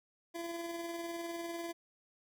25% pulse tone with tremolo, 338.5 Hz, E4, 46 cents sharp, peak -34 dBFS, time 0.34-1.73 s, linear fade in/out 20 ms, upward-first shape square, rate 20 Hz, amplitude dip 30%, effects none

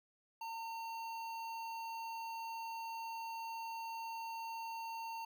square tone with notch filter, 911 Hz, A#5, 40 cents flat, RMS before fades -44 dBFS, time 0.41-5.25 s, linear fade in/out 5 ms, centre 8700 Hz, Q 0.98, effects none

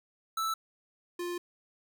square tone pair in turn, 1318.5 / 350.8 Hz, E6 / F4, 0 / +8 cents, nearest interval octave + major seventh, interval 2292 cents, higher first, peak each -30 / -34 dBFS, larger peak first, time 0.37-0.54 / 1.19-1.38 s, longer second, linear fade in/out 5 ms, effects 12-bit

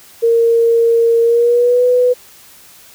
sine tone with pitch glide, 462.7 to 495.9 Hz, A#4 to B4, -13 to +7 cents, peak -8 dBFS, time 0.22-2.14 s, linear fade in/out 20 ms, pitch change +120 cents, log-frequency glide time 1.22-1.84 s, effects white hiss -42 dBFS RMS until 2.94 s

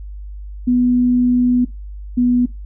sine tone pair in turn, 246.9 / 245.5 Hz, B3 / B3, 0 / -10 cents, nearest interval unison, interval 10 cents, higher first, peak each -11 dBFS, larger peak neither, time 0.67-1.65 / 2.17-2.46 s, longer first, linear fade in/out 10 ms, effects noise-tail reverb RT60 0.2 s tail -19 dB re dry + added 50 Hz sine -28 dBFS peak until 2.65 s

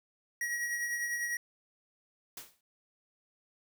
square tone with tremolo, 1906 Hz, A#6, 38 cents sharp, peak -31 dBFS, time 0.41-1.37 s, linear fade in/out 2 ms, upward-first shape triangle, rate 10 Hz, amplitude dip 45%
white noise with exponential decay, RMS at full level -41 dBFS, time 2.37-2.61 s, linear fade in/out 2 ms, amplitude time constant 51 ms
effects none

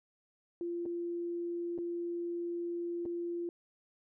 sine tone with dropouts, 344.6 Hz, F4, 23 cents flat, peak -34 dBFS, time 0.61-3.49 s, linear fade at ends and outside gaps 1 ms, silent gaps 0.855-0.86 / 1.779-1.786 / 3.054-3.059 s, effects none

